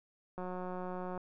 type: click train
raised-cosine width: 1 ms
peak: -28 dBFS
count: 146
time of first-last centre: 0.38-1.177 s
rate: 182 Hz
effects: none